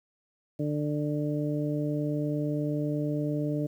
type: harmonic tone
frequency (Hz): 148.4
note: D3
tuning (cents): +18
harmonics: 1 / 2 / 3 / 4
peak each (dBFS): -30 / -30 / -37 / -36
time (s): 0.59-3.67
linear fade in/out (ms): 10
effects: 10-bit